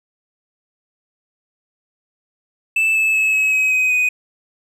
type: tone with pitch steps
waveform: triangle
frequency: 2637 / 2613 / 2589 / 2565 / 2541 / 2518 / 2495 Hz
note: E7 / E7 / E7 / E7 / D#7 / D#7 / D#7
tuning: 0 / -16 / -32 / -48 / +36 / +20 / +4 cents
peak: -12 dBFS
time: 2.76-4.09 s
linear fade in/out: 5 ms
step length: 190 ms
effects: none